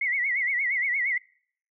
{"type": "tone with vibrato", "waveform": "sine", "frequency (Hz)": 2069, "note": "C7", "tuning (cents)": -20, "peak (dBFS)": -23, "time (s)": [0.01, 1.18], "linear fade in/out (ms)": 5, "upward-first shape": "sine", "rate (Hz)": 8.6, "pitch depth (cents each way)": 130, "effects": ["noise-tail reverb RT60 0.6 s tail -26 dB re dry"]}